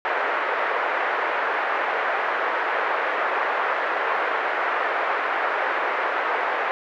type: band-pass noise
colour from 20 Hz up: white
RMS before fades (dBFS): -24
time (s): 0.05-6.71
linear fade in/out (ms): 0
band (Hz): 440 to 1800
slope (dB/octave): 24
effects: none